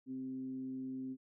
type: tone with frequency modulation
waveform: sine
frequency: 261.6 Hz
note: C4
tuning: in tune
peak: -39 dBFS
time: 0.06-1.17 s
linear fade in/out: 50 ms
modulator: 130 Hz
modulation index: 0.26
effects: none